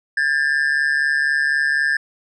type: ring-modulated tone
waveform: triangle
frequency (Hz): 1693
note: G#6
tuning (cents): +33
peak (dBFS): -11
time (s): 0.17-1.97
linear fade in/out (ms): 5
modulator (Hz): 72
effects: resampled to 24000 Hz